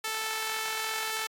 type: tone with high-pass filter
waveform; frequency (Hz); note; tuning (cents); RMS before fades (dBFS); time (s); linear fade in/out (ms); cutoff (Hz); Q
sawtooth; 440; A4; 0; -33; 0.04-1.27; 5; 1300; 0.64
effects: AAC 64 kbps